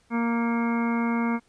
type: harmonic tone with a mistuned harmonic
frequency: 233.1 Hz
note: A#3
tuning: in tune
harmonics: 1 / 2 / 3 / 4 / 5 / 6 / 7 / 9 / 10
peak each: -23 / -35 / -38 / -33 / -36 / -38 / -42 / -36 / -49 dBFS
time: 0.1-1.4 s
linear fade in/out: 50 ms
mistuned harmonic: 9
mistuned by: +49 cents
effects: pink hiss -64 dBFS RMS until 1.48 s + resampled to 22050 Hz